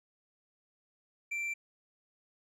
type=tone with tanh clipping; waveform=sine; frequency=2349 Hz; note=D7; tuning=in tune; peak=-34 dBFS; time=1.31-1.54 s; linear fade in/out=10 ms; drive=5 dB; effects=none